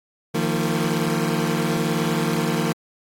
25% pulse chord, Eb suspended second, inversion none, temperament equal with one note detuned, 155.56 / 174.61 / 228.2 Hz, Eb3 / F3 / Bb3, 0 / 0 / -37 cents, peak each -21 dBFS, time 0.34-2.73 s, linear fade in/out 10 ms, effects AAC 48 kbps

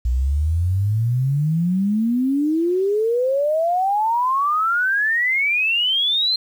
sine exponential sweep, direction up, 59 to 4186 Hz, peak -16 dBFS, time 0.05-6.36 s, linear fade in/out 5 ms, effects 8-bit

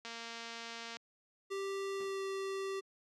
click train, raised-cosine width 0.2 ms, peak -28 dBFS, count 213, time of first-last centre 0.05-0.968 s, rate 231 Hz
square tone with pitch glide, 392 to 388.6 Hz, G4 to G4, 0 to -15 cents, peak -37 dBFS, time 1.5-2.81 s, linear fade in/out 20 ms, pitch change -15 cents, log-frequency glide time 1.95-2.22 s
brown noise with exponential decay, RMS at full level -46 dBFS, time 2-2.22 s, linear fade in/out 2 ms, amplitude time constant 47 ms
effects high-pass 200 Hz 12 dB/octave + low-pass 8000 Hz 12 dB/octave

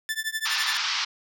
sawtooth tone with tremolo, 1760 Hz, A6, in tune, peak -20 dBFS, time 0.09-0.77 s, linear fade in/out 0 ms, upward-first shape triangle, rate 12 Hz, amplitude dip 100%
white band-pass noise, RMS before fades -27 dBFS, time 0.45-1.05 s, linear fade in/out 10 ms, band 900 to 5500 Hz, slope 48 dB/octave
effects none

